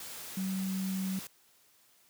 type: tone in noise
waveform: sine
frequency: 190.3 Hz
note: F#3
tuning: 49 cents sharp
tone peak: -31 dBFS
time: 0.37-1.19 s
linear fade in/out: 2 ms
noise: white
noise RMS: -44 dBFS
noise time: 0-1.27 s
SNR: +10 dB
effects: white hiss -65 dBFS RMS until 2.09 s + high-pass 80 Hz 12 dB/octave